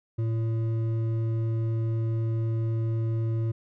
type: tone with hard clipping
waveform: triangle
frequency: 113 Hz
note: A2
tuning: 47 cents sharp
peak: -26 dBFS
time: 0.18-3.52 s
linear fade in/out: 10 ms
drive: 11 dB
effects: none